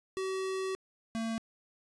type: tone pair in turn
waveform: square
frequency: 380 / 225.9 Hz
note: F#4 / A3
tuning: +46 / +46 cents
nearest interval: major sixth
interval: 900 cents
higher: first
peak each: -33 / -33 dBFS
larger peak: neither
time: 0.17-0.75 / 1.15-1.38 s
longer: first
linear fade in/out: 0 ms
effects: resampled to 22050 Hz + 10-bit